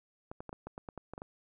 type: clicks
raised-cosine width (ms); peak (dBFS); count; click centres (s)
1; -28; 11; 0.315 / 0.405 / 0.493 / 0.529 / 0.67 / 0.779 / 0.888 / 0.977 / 1.136 / 1.179 / 1.219
effects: none